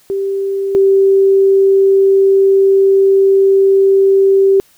sine tone pair in turn, 392 / 389.5 Hz, G4 / G4, 0 / -11 cents, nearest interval unison, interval 11 cents, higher first, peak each -14 / -6 dBFS, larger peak second, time 0.1-0.75 / 0.75-4.6 s, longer second, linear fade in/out 0 ms, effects white hiss -50 dBFS RMS until 4.77 s

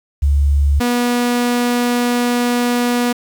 sine / sawtooth tone pair in turn, 71.2 / 242.6 Hz, C#2 / B3, +47 / -31 cents, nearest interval octave + major sixth, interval 2122 cents, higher second, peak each -10 dBFS, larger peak neither, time 0.22-0.8 / 0.8-3.13 s, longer second, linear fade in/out 10 ms, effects 7-bit

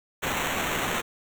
blue noise with sample-and-hold, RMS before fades -28 dBFS, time 0.22-1.02 s, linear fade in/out 20 ms, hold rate 4900 Hz, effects none

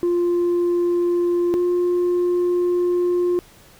sine tone pair in turn, 349.2 / 354.1 Hz, F4 / F4, 0 / +24 cents, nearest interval unison, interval 24 cents, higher second, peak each -14 / -14 dBFS, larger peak neither, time 0.03-1.54 / 1.54-3.39 s, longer second, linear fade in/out 0 ms, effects tanh soft clip ceiling -15 dBFS + pink hiss -49 dBFS RMS until 3.79 s

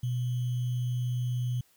sine tone with sample-and-hold, 123.47 Hz, B2, in tune, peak -27 dBFS, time 0.03-1.61 s, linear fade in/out 5 ms, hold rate 3150 Hz, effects white hiss -65 dBFS RMS until 1.76 s

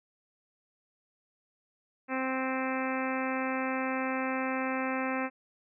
harmonic tone, 261.6 Hz, C4, in tune, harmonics 1 / 2 / 3 / 4 / 5 / 6 / 7 / 8 / 9 / 10, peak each -33 / -36 / -38 / -39 / -40 / -41 / -41 / -42 / -43 / -43 dBFS, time 2.08-5.3 s, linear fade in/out 50 ms, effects none

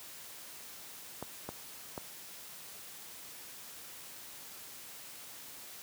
clicks, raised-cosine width 1 ms, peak -24 dBFS, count 3, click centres 1.226 / 1.49 / 1.978 s, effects white hiss -49 dBFS RMS until 5.82 s + high-pass 80 Hz 12 dB/octave

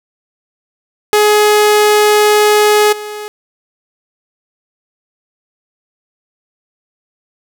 sawtooth tone with level steps, 420.4 Hz, G#4, 21 cents sharp, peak -3 / -19 dBFS, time 1.13-3.28 s, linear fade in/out 0 ms, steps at 2.92 s, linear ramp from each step 10 ms, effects none

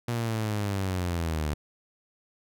sawtooth linear sweep, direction down, 120.1 to 73.2 Hz, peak -23 dBFS, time 0.08-1.54 s, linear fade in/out 5 ms, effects none

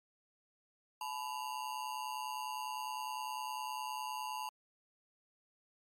square ring-modulated tone, 932.3 Hz, A#5, in tune, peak -36 dBFS, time 1.01-4.49 s, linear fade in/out 2 ms, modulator 64.9 Hz, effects MP3 64 kbps

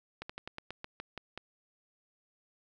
slowing click train, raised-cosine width 0.3 ms, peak -24 dBFS, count 10, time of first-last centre 0.22-1.376 s, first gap 75 ms, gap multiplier 1.13, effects none

